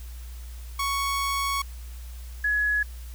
sawtooth / sine tone pair in turn, 1111 / 1686 Hz, C#6 / G#6, +4 / +26 cents, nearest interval perfect fifth, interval 722 cents, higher second, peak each -21 dBFS, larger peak neither, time 0.79-1.62 / 2.44-2.83 s, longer first, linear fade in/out 5 ms, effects added 60 Hz sine -36 dBFS peak until 3.14 s + white hiss -51 dBFS RMS until 3.14 s

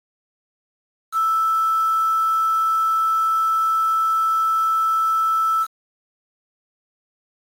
sine tone with quantisation, 1318.5 Hz, E6, in tune, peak -16 dBFS, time 1.12-5.67 s, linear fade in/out 50 ms, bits 6, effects AAC 48 kbps

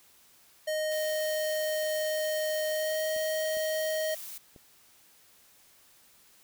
square tone with pitch glide, 620 to 627.2 Hz, D#5 to D#5, -6 to +14 cents, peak -29 dBFS, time 0.67-4.15 s, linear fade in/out 10 ms, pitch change +20 cents, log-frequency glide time 2.68-3.03 s
blue noise, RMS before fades -42 dBFS, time 0.91-4.38 s, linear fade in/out 5 ms
clicks, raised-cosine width 2 ms, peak -38 dBFS, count 3, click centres 3.164 / 3.57 / 4.562 s
effects white hiss -60 dBFS RMS until 6.43 s

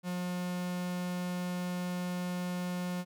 45% pulse tone, 179 Hz, F3, 43 cents sharp, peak -33 dBFS, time 0.03-3.05 s, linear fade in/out 50 ms, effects none

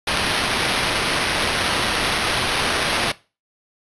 white noise with sample-and-hold, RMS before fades -21 dBFS, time 0.07-3.12 s, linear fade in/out 5 ms, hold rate 7350 Hz, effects noise-tail reverb RT60 0.3 s tail -19 dB re dry + resampled to 24000 Hz

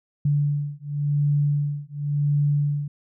sine beating tone pair, 144.8 / 145.72 Hz, D3 / D3, -24 / -13 cents, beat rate 0.92 Hz, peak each -23 dBFS, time 0.25-2.88 s, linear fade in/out 5 ms, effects none

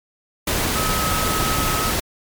sine tone in noise, 1280 Hz, D#6, 49 cents sharp, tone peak -24 dBFS, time 0.75-1.91 s, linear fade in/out 5 ms, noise pink, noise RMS -21 dBFS, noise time 0.47-2 s, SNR -6 dB, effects MP3 96 kbps

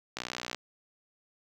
click train, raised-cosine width 0.2 ms, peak -17 dBFS, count 24, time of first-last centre 0.17-0.546 s, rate 61.1 Hz, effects high-pass 100 Hz 12 dB/octave + 9-bit

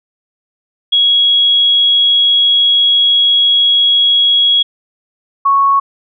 sine tone pair in turn, 3322 / 1106.6 Hz, G#7 / C#6, 0 / -3 cents, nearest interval octave + perfect fifth, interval 1903 cents, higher first, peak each -7 dBFS, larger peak neither, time 0.92-4.63 / 5.45-5.8 s, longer first, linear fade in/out 10 ms, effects none

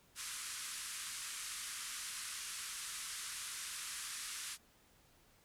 white band-pass noise, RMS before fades -45 dBFS, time 0.15-4.58 s, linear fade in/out 50 ms, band 1100 to 11000 Hz, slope 48 dB/octave, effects pink hiss -68 dBFS RMS until 5.44 s

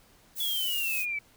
violet noise, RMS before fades -33 dBFS, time 0.35-1.06 s, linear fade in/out 50 ms
sine exponential sweep, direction down, 3431 to 2281 Hz, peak -29 dBFS, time 0.4-1.19 s, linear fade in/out 5 ms
effects pink hiss -60 dBFS RMS until 1.36 s

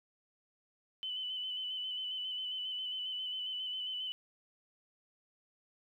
sine tone with vibrato, 3014 Hz, F#7, 31 cents sharp, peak -36 dBFS, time 1.03-4.12 s, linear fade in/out 0 ms, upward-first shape square, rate 7.4 Hz, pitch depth 24 cents each way, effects 12-bit

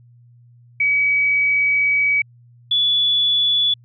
sine tone pair in turn, 2274 / 3433 Hz, C#7 / A7, +44 / -43 cents, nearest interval perfect fifth, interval 713 cents, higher second, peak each -14 dBFS, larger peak neither, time 0.8-2.22 / 2.71-3.74 s, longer first, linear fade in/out 5 ms, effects added 120 Hz sine -46 dBFS peak until 3.84 s

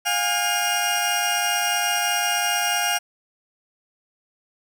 20% pulse tone cluster, 709 / 815 / 2831 Hz, F5 / G#5 / F7, +26 / -33 / +23 cents, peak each -20 dBFS, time 0.05-2.99 s, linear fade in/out 20 ms, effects none

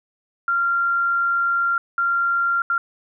sine tone bursts at uneven times, 1384 Hz, F6, 16 cents flat, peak -17 dBFS, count 3, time 0.48-1.78 / 1.98-2.62 / 2.7-2.78 s, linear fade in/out 2 ms, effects none

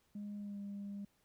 sine tone with pitch glide, 205.7 to 201.2 Hz, G#3 to G3, -16 to +45 cents, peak -40 dBFS, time 0.15-1.05 s, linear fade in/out 5 ms, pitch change -39 cents, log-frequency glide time 0.37-0.59 s, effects tanh soft clip ceiling -39 dBFS + pink hiss -75 dBFS RMS until 1.24 s

